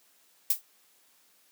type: noise with exponential decay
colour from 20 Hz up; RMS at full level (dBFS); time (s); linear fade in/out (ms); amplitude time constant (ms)
violet; -19; 0.5-0.62; 5; 24
effects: white hiss -64 dBFS RMS until 1.51 s + high-pass 200 Hz 12 dB/octave